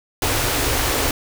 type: band-stop noise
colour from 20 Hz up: pink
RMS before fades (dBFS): -20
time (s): 0.22-1.11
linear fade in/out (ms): 2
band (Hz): 140 to 250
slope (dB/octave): 96
effects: none